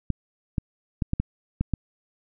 clicks, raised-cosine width 5 ms, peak -11 dBFS, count 7, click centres 0.103 / 0.582 / 1.022 / 1.134 / 1.2 / 1.61 / 1.737 s, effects none

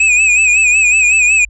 square tone with vibrato, 2527 Hz, D#7, 26 cents sharp, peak -8 dBFS, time 0-1.45 s, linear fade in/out 5 ms, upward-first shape sine, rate 5.4 Hz, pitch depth 72 cents each way, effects added 50 Hz sine -33 dBFS peak until 1.49 s + resampled to 24000 Hz

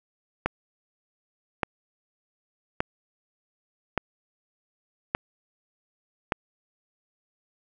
click train, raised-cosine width 0.5 ms, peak -8 dBFS, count 6, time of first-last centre 0.46-6.322 s, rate 0.853 Hz, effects none

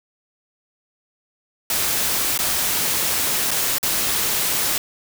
white noise with dropouts, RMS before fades -21 dBFS, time 1.7-4.78 s, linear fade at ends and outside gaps 2 ms, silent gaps 2.377-2.389 / 3.508-3.513 / 3.784-3.829 s, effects none

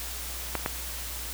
clicks, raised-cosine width 0.5 ms, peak -12 / -12 dBFS, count 2, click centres 0.553 / 0.661 s, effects added 60 Hz sine -39 dBFS peak until 1.33 s + white hiss -37 dBFS RMS until 1.33 s

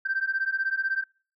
sine beating tone pair, 1557 / 1573 Hz, G6 / G6, -12 / +6 cents, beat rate 16 Hz, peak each -27 dBFS, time 0.05-1.04 s, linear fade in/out 10 ms, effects noise-tail reverb RT60 0.4 s tail -26 dB re dry + tanh soft clip ceiling -18 dBFS

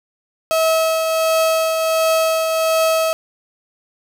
35% pulse tone with tremolo, 645 Hz, E5, 38 cents flat, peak -11 dBFS, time 0.51-3.13 s, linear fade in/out 0 ms, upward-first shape triangle, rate 1.4 Hz, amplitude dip 40%, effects none

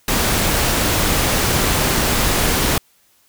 pink noise, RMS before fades -17 dBFS, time 0.08-2.78 s, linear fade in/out 2 ms, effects white hiss -57 dBFS RMS until 3.28 s

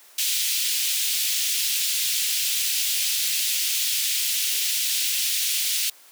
pink high-pass noise, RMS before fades -24 dBFS, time 0.18-5.9 s, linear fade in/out 5 ms, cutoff 2800 Hz, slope 24 dB/octave, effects white hiss -51 dBFS RMS until 6.11 s + high-pass 400 Hz 12 dB/octave

